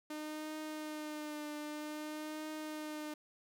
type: tone with vibrato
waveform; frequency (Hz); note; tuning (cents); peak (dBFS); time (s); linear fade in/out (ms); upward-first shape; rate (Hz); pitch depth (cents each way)
sawtooth; 304; D#4; -40; -37; 0.1-3.14; 5; triangle; 0.52; 33
effects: 13-bit